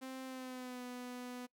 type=tone with pitch glide; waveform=sawtooth; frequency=261.6 to 247.9 Hz; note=C4 to B3; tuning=0 to +7 cents; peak=-40 dBFS; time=0.01-1.47 s; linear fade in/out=20 ms; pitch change=-93 cents; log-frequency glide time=0.25-0.83 s; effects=noise-tail reverb RT60 0.1 s tail -22 dB re dry